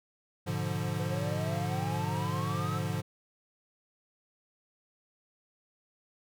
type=chord; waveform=square; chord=G# diminished seventh; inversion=none; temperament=equal; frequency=103.83 / 123.47 / 146.83 / 174.61 Hz; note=G#2 / B2 / D3 / F3; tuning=0 / 0 / 0 / 0 cents; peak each=-36 / -40 / -36 / -37 dBFS; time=0.46-3.02 s; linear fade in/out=20 ms
type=exponential sweep; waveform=triangle; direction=up; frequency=501 to 1329 Hz; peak=-35 dBFS; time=0.99-2.79 s; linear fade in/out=10 ms
effects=none